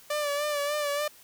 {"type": "tone with vibrato", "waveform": "sawtooth", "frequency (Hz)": 585, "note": "D5", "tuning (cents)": -7, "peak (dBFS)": -23, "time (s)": [0.1, 1.08], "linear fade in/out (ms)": 5, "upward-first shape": "sine", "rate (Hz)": 3.4, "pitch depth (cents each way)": 44, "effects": ["white hiss -54 dBFS RMS until 1.23 s"]}